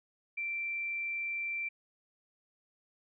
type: tone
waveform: sine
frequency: 2349 Hz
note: D7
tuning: in tune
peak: -33 dBFS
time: 0.37-1.69 s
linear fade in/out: 10 ms
effects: none